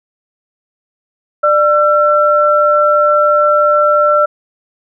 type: tone pair together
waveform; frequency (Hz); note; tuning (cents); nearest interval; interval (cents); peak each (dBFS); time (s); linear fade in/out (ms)
sine; 595 / 1348.5; D5 / E6; +22 / +39; octave + major second; 1417; -10; 1.43-4.26; 10
effects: none